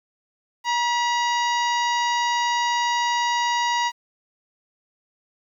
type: harmonic tone with a mistuned harmonic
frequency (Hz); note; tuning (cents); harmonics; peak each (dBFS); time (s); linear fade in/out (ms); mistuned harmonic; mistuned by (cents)
953; A#5; +38; 1 / 2 / 3 / 4 / 5 / 6 / 7; -21 / -27 / -31 / -33 / -35 / -37 / -38; 0.64-3.92; 50; 2; +45
effects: 9-bit